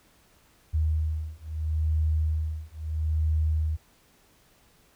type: beating tone pair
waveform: sine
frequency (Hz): 77.78 / 78.54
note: D#2 / D#2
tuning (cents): 0 / +17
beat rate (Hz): 0.76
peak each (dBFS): -27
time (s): 0.73-3.77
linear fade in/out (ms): 20
effects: pink hiss -61 dBFS RMS until 4.95 s